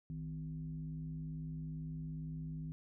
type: tone with frequency modulation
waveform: sine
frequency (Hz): 157.3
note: D#3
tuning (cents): +19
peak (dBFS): -40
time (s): 0.1-2.72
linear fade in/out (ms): 0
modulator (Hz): 97.7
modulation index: 0.62
effects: none